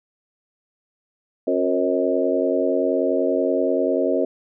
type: harmonic tone with a mistuned harmonic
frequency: 90.4 Hz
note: F#2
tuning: 40 cents flat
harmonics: 3 / 4 / 5 / 6 / 7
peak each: -24 / -24 / -24 / -24 / -24 dBFS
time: 1.47-4.25 s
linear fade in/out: 5 ms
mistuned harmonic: 5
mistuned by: +44 cents
effects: none